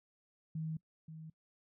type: tone with echo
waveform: sine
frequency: 158.8 Hz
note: D#3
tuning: 36 cents sharp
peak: -36 dBFS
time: 0.55-0.77 s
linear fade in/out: 5 ms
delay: 530 ms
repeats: 1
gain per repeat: -10 dB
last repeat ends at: 1.3 s
effects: noise-tail reverb RT60 0.1 s tail -23 dB re dry